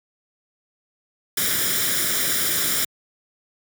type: noise with comb filter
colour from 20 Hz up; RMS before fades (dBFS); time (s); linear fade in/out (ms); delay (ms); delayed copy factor
white; -22; 1.37-2.85; 5; 0.56; +0.7
effects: high-pass 100 Hz 12 dB/octave